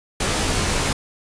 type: noise with comb filter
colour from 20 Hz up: pink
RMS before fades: -21 dBFS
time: 0.2-0.93 s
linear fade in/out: 5 ms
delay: 17 ms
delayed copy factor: -0.65
effects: resampled to 22050 Hz